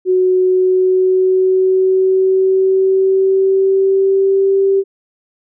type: tone with pitch glide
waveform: sine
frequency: 369.4 to 390.2 Hz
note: F#4 to G4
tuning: -3 to -8 cents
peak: -9 dBFS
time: 0.05-4.84 s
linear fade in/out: 50 ms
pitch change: +95 cents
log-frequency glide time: 0.39-4.58 s
effects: none